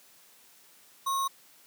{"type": "tone with sample-and-hold", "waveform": "sine", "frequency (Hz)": 1086, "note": "C#6", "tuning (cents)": -36, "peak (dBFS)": -26, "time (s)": [1.06, 1.28], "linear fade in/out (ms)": 10, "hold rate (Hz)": 4900, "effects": ["white hiss -58 dBFS RMS until 1.66 s", "high-pass 150 Hz 12 dB/octave"]}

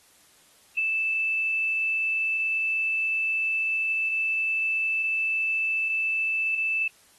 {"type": "tone", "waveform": "sine", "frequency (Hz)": 2637, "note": "E7", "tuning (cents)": 0, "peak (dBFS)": -23, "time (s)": [0.77, 6.88], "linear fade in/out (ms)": 5, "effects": ["white hiss -58 dBFS RMS until 7.18 s", "AAC 32 kbps"]}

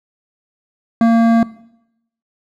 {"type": "tone with hard clipping", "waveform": "sine", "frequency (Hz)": 229.5, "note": "A#3", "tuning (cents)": -27, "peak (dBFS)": -10, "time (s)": [1.01, 1.43], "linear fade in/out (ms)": 2, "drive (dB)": 12, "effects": ["noise-tail reverb RT60 0.8 s tail -19 dB re dry"]}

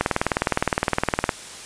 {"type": "click train", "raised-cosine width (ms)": 0.5, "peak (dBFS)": -3, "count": 26, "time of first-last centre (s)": [0.01, 1.292], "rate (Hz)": 19.5, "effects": ["white hiss -38 dBFS RMS until 1.65 s", "resampled to 22050 Hz"]}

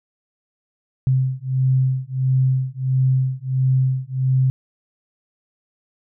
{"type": "beating tone pair", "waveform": "sine", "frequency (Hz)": [130, 131.5], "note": ["C3", "C3"], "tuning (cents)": [-11, 9], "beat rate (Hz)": 1.5, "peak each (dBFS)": -19, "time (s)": [1.07, 4.5], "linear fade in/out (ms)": 0, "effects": []}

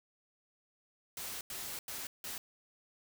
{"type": "noise bursts at uneven times", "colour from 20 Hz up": "white", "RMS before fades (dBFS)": -42, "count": 4, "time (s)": [[1.17, 1.41], [1.5, 1.79], [1.88, 2.07], [2.24, 2.38]], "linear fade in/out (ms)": 2, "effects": []}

